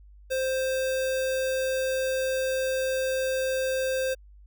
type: tone with sample-and-hold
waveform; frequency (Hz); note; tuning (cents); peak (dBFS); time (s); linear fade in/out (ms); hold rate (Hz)
sine; 523.3; C5; 0; -24; 0.3-4.15; 20; 2100
effects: added 50 Hz sine -48 dBFS peak until 4.46 s